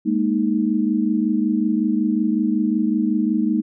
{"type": "chord", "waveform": "sine", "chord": "Ab suspended second", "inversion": "none", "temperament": "equal", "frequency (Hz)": [207.7, 233.1, 311.1], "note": ["Ab3", "Bb3", "Eb4"], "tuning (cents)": [0, 0, 0], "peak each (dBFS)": [-21, -21, -21], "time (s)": [0.05, 3.62], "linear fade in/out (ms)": 20, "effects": []}